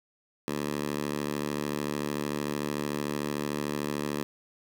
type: tone with high-pass filter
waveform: 10% pulse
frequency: 73.42 Hz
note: D2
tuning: in tune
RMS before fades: -32 dBFS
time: 0.48-4.23 s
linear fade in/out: 0 ms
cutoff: 210 Hz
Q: 0.93
effects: none